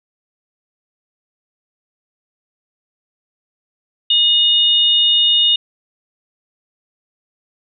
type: tone pair together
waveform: sine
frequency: 2895 / 3647 Hz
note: F#7 / A#7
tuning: -38 / -39 cents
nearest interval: major third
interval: 399 cents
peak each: -13 dBFS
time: 4.1-5.56 s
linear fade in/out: 5 ms
effects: none